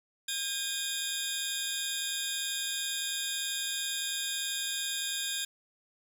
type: tone cluster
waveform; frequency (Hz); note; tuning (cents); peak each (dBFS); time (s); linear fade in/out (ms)
20% pulse; 1608 / 2468 / 3419 / 3562 / 3731; G6 / D#7 / G#7 / A7 / A#7; +44 / -15 / +50 / +21 / +1; -34 / -36 / -35 / -33 / -30; 0.28-5.45; 5
effects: 9-bit